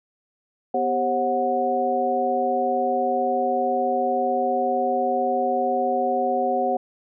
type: tone cluster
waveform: sine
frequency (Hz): 249.5 / 394 / 536 / 734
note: B3 / G4 / C5 / F#5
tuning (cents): +18 / +9 / +42 / -14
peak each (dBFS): -29 / -28 / -25 / -22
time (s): 0.74-6.77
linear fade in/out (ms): 5
effects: none